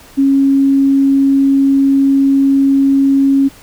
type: tone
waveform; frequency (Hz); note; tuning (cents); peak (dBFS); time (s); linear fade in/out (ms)
sine; 274; C#4; -20; -7; 0.17-3.49; 20
effects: pink hiss -40 dBFS RMS until 3.62 s